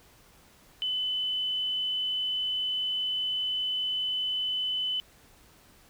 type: tone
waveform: sine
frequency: 3015 Hz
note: F#7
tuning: 32 cents sharp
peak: -27 dBFS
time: 0.82-5 s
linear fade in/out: 0 ms
effects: pink hiss -58 dBFS RMS until 5.89 s